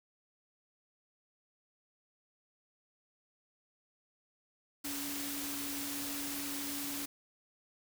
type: tone in noise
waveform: sine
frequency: 283.9 Hz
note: C#4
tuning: 41 cents sharp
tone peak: -42 dBFS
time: 4.84-7.06 s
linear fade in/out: 10 ms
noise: white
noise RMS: -40 dBFS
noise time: 4.84-7.06 s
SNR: -5 dB
effects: none